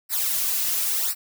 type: noise with flanger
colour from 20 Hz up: blue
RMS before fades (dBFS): -24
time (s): 0.09-1.15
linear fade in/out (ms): 50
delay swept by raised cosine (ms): 0.3 to 3.8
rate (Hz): 0.96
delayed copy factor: -1
effects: none